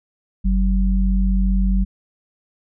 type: tone pair together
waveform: sine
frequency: 47.4 / 190.2 Hz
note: F#1 / F#3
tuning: +43 / +48 cents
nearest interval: 2 octaves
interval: 2405 cents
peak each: -15 / -20 dBFS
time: 0.44-1.85 s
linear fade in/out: 20 ms
effects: none